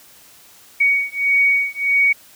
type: beating tone pair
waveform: sine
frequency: 2242 / 2243.6 Hz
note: C#7 / C#7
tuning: +19 / +20 cents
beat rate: 1.6 Hz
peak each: -17 dBFS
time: 0.8-2.13 s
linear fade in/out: 10 ms
effects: white hiss -47 dBFS RMS until 2.35 s